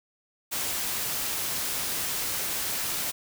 white noise, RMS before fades -30 dBFS, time 0.51-3.12 s, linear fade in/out 20 ms, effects none

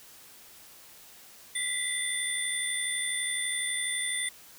sine tone cluster, 1973 / 2045 / 3537 / 9160 Hz, B6 / C7 / A7 / D9, -2 / -40 / +8 / -44 cents, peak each -36 / -37 / -35 / -31 dBFS, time 1.55-4.29 s, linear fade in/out 5 ms, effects white hiss -52 dBFS RMS until 4.58 s

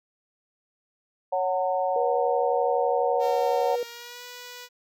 sine chord, F# major, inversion second, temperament equal with one note detuned, 554.4 / 740 / 911 Hz, C#5 / F#5 / A#5, 0 / 0 / -40 cents, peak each -26 / -26 / -30 dBFS, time 1.32-3.76 s, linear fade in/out 10 ms
sine tone, 482.5 Hz, B4, 40 cents flat, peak -25 dBFS, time 1.96-3.83 s, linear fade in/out 2 ms
5% pulse tone with pitch glide, 457.7 to 490.6 Hz, A#4 to B4, -32 to -12 cents, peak -28 dBFS, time 3.19-4.69 s, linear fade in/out 50 ms, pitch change +120 cents, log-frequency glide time 3.68-4.23 s
effects none

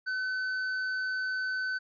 sine tone with hard clipping, 1516 Hz, F#6, 42 cents sharp, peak -31 dBFS, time 0.06-1.79 s, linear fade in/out 20 ms, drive 6 dB, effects resampled to 11025 Hz

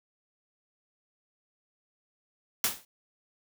white noise with exponential decay, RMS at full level -23 dBFS, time 2.64-2.85 s, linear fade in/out 2 ms, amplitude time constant 45 ms, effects none

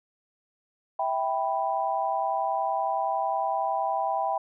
sine chord, E minor, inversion none, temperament equal with one note detuned, 653.2 / 784 / 987.8 Hz, E5 / G5 / B5, -16 / 0 / 0 cents, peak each -30 / -27 / -30 dBFS, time 0.99-4.38 s, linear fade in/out 5 ms, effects none

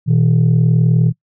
sine tone pair together, 121 / 160.8 Hz, B2 / E3, -35 / -43 cents, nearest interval perfect fourth, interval 492 cents, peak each -10 dBFS, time 0.06-1.13 s, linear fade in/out 50 ms, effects noise-tail reverb RT60 0.1 s tail -23 dB re dry + tanh soft clip ceiling -6 dBFS

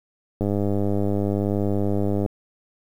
click train, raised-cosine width 2 ms, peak -11 dBFS, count 188, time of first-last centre 0.41-2.261 s, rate 101 Hz, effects 8-bit

